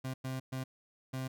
30% pulse tone bursts at uneven times, 130.81 Hz, C3, in tune, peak -33 dBFS, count 4, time 0.04-0.14 / 0.24-0.4 / 0.52-0.64 / 1.13-1.28 s, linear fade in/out 10 ms, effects none

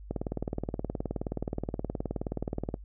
click train, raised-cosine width 2 ms, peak -18 dBFS, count 51, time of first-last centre 0.11-2.742 s, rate 19 Hz, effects noise-tail reverb RT60 0.1 s tail -24 dB re dry + added 50 Hz sine -43 dBFS peak until 2.84 s

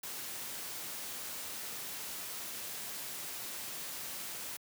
white noise, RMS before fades -42 dBFS, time 0.03-4.57 s, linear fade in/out 5 ms, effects high-pass 100 Hz 12 dB/octave

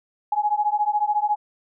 sine beating tone pair, 830.6 / 844.6 Hz, G#5 / G#5, 0 / +29 cents, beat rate 14 Hz, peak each -22 dBFS, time 0.32-1.36 s, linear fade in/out 5 ms, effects none

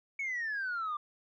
sine exponential sweep, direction down, 2244 to 1174.7 Hz, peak -31 dBFS, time 0.19-0.97 s, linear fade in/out 5 ms, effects tanh soft clip ceiling -30 dBFS

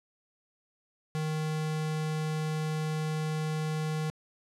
square tone, 155.56 Hz, D#3, in tune, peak -30 dBFS, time 1.15-4.1 s, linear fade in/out 0 ms, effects low-pass 10000 Hz 12 dB/octave

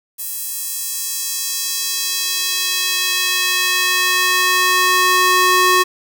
square tone with high-pass filter sweep, 366.2 Hz, F#4, 18 cents flat, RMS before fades -17 dBFS, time 0.18-5.84 s, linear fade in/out 20 ms, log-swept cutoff 11000 to 780 Hz, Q 0.97, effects 7-bit

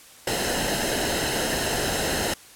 pink noise with comb filter, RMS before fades -25 dBFS, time 0.27-2.34 s, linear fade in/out 5 ms, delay 0.86 ms, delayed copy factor -0.65, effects white hiss -48 dBFS RMS until 2.55 s + low-pass 12000 Hz 12 dB/octave

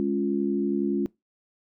sine chord, Db major, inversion second, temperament equal, 207.7 / 277.2 / 349.2 Hz, Ab3 / Db4 / F4, 0 / 0 / 0 cents, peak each -27 dBFS, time 0-1.06 s, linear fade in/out 0 ms, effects noise-tail reverb RT60 0.2 s tail -22 dB re dry

